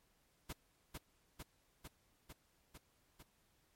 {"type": "noise with echo", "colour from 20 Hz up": "pink", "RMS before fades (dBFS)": -45, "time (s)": [0.49, 0.53], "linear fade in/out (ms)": 10, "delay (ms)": 450, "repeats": 6, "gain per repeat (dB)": -2, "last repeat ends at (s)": 3.23, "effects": ["pink hiss -75 dBFS RMS until 3.75 s", "MP3 64 kbps"]}